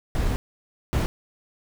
brown noise bursts at uneven times, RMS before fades -23 dBFS, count 2, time 0.15-0.36 / 0.93-1.06 s, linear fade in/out 0 ms, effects none

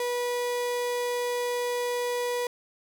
35% pulse tone, 487.5 Hz, B4, 23 cents flat, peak -25 dBFS, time 0-2.47 s, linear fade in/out 2 ms, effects none

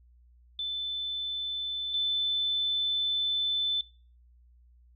sine tone pair in turn, 3520 / 3520 Hz, A7 / A7, 0 / 0 cents, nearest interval unison, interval 0 cents, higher neither, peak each -30 / -25 dBFS, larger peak second, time 0.59-1.94 / 1.94-3.81 s, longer second, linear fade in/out 2 ms, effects noise-tail reverb RT60 0.4 s tail -23 dB re dry + added 60 Hz sine -56 dBFS peak until 4.95 s

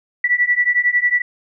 sine beating tone pair, 1951 / 1962 Hz, B6 / B6, -22 / -12 cents, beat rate 11 Hz, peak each -17 / -16 dBFS, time 0.24-1.22 s, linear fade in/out 5 ms, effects none

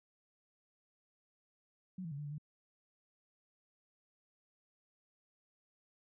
sine tone with pitch steps, 185.2 / 163.5 / 140.6 / 148 / 144.8 / 150.5 Hz, F#3 / E3 / C#3 / D3 / D3 / D3, +2 / -14 / +25 / +14 / -24 / +43 cents, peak -40 dBFS, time 1.98-2.382 s, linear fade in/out 5 ms, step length 67 ms, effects none

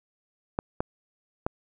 clicks, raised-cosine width 1 ms, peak -12 dBFS, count 3, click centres 0.589 / 0.805 / 1.465 s, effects none

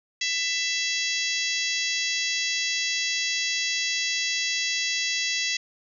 harmonic tone, 665 Hz, E5, 15 cents sharp, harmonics 3 / 4 / 5 / 6 / 7 / 8 / 9 / 10, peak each -30 / -31 / -32 / -33 / -33 / -34 / -35 / -35 dBFS, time 0.21-5.57 s, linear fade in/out 5 ms, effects none

